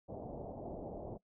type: low-pass noise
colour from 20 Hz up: white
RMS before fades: -45 dBFS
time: 0.08-1.18 s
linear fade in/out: 20 ms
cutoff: 760 Hz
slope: 48 dB/octave
effects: noise-tail reverb RT60 0.1 s tail -20 dB re dry